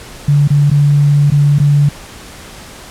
sine tone with dropouts, 144.5 Hz, D3, 28 cents flat, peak -6 dBFS, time 0.28-1.89 s, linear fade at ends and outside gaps 5 ms, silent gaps 0.477-0.503 / 0.701-0.713 / 1.303-1.319 / 1.586-1.599 s, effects pink hiss -33 dBFS RMS until 2.9 s + low-pass 11000 Hz 12 dB/octave

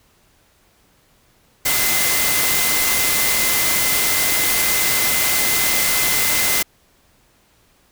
sine tone in noise, 2055 Hz, C7, 32 cents flat, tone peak -24 dBFS, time 1.65-6.63 s, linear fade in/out 10 ms, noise white, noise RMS -18 dBFS, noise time 1.65-6.63 s, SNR -9 dB, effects pink hiss -57 dBFS RMS until 7.91 s

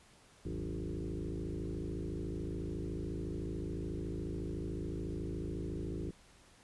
sine tone with frequency modulation, 122.1 Hz, B2, 19 cents flat, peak -36 dBFS, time 0.45-6.11 s, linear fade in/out 5 ms, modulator 53.9 Hz, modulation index 5.2, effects pink hiss -62 dBFS RMS until 6.63 s + resampled to 24000 Hz

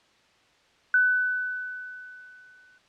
sine tone with exponential decay, 1500 Hz, F#6, 23 cents sharp, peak -16 dBFS, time 0.94-2.78 s, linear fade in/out 2 ms, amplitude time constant 400 ms, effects white hiss -61 dBFS RMS until 2.88 s + low-pass 4000 Hz 12 dB/octave

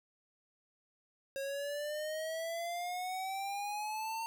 square exponential sweep, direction up, 542 to 913 Hz, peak -37 dBFS, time 1.36-4.26 s, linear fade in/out 0 ms, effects none

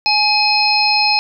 harmonic tone with a mistuned harmonic, 840 Hz, G#5, 19 cents sharp, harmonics 1 / 3 / 5 / 6, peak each -17 / -17 / -17 / -17 dBFS, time 0.06-1.19 s, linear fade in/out 0 ms, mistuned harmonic 6, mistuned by +49 cents, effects none

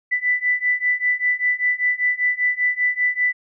sine beating tone pair, 1983 / 1988.1 Hz, B6 / B6, +7 / +11 cents, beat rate 5.1 Hz, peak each -21 / -20 dBFS, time 0.11-3.33 s, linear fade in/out 20 ms, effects none

